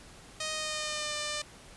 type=tone with pitch glide; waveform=5% pulse; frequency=622.3 to 597.3 Hz; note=D#5 to D5; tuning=0 to +29 cents; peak=-21 dBFS; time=0.4-1.42 s; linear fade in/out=5 ms; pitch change=-71 cents; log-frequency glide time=0.53-1.16 s; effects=pink hiss -52 dBFS RMS until 1.76 s + resampled to 24000 Hz